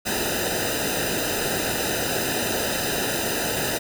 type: noise with comb filter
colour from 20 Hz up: pink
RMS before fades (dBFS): -25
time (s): 0.05-3.79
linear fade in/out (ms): 20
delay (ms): 0.9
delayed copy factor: -0.9
effects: none